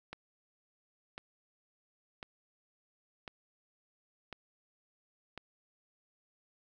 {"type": "click train", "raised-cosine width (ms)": 0.3, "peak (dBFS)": -26, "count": 6, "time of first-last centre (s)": [0.13, 5.377], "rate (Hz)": 0.953, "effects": []}